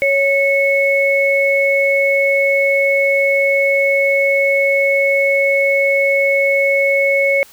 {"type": "tone pair together", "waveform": "sine", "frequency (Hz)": [554.3, 2200], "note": ["C#5", "C#7"], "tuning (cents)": [0, -14], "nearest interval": "2 octaves", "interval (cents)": 2386, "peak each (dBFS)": -14, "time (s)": [0.02, 7.43], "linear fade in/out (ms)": 0, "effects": ["white hiss -44 dBFS RMS until 7.52 s"]}